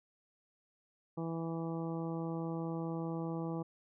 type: harmonic tone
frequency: 164.81 Hz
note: E3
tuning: in tune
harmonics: 1 / 2 / 3 / 4 / 5 / 6 / 7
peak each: -38 / -40 / -44 / -50 / -48 / -53 / -52 dBFS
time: 1.17-3.63 s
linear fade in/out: 10 ms
effects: none